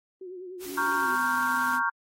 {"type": "tone with vibrato", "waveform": "sine", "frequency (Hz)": 366.3, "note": "F#4", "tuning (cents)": -17, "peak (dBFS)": -37, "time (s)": [0.21, 1.16], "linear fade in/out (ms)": 5, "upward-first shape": "sine", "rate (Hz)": 10, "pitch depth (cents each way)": 62}
{"type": "noise", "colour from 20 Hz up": "white", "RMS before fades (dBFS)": -42, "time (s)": [0.59, 1.8], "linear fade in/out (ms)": 50}
{"type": "tone with pitch glide", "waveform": "sine", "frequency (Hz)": [283.1, 252.2], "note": ["C#4", "B3"], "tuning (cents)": [37, 36], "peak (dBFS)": -37, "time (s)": [0.65, 1.83], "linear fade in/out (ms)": 50, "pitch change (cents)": -201, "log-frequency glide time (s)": [0.98, 1.12]}
{"type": "chord", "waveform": "sine", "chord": "G half-diminished seventh", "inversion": "first", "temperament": "equal", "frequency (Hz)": [932.3, 1108.7, 1396.9, 1568], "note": ["Bb5", "Db6", "F6", "G6"], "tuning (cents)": [0, 0, 0, 0], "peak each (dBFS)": -29, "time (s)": [0.77, 1.9], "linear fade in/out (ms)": 10}
{"effects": ["AAC 48 kbps"]}